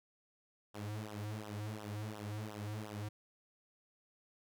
sawtooth tone with flanger, 105.7 Hz, G#2, 31 cents sharp, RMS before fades -43 dBFS, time 0.74-3.09 s, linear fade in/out 10 ms, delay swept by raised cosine 0.43 to 4.83 ms, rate 2.8 Hz, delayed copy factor -1, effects none

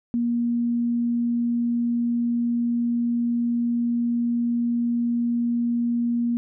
sine tone, 237.1 Hz, A#3, 30 cents sharp, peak -20 dBFS, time 0.14-6.37 s, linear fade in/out 0 ms, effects none

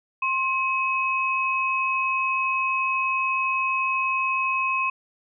sine tone pair together, 1061 / 2551 Hz, C6 / D#7, +24 / +43 cents, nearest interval octave + minor third, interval 1519 cents, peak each -24 dBFS, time 0.22-4.9 s, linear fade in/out 5 ms, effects none

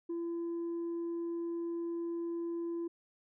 sine tone, 338.6 Hz, E4, 46 cents sharp, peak -32 dBFS, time 0.09-2.88 s, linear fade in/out 10 ms, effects tanh soft clip ceiling -33 dBFS

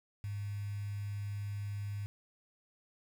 sine tone with quantisation, 101.8 Hz, G#2, 34 cents flat, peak -36 dBFS, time 0.24-2.06 s, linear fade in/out 0 ms, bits 9, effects none

